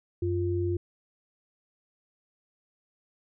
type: tone pair together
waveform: sine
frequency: 93 / 348.6 Hz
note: F#2 / F4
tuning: +9 / -3 cents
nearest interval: octave + major seventh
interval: 2288 cents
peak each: -28 dBFS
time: 0.22-0.77 s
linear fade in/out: 5 ms
effects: none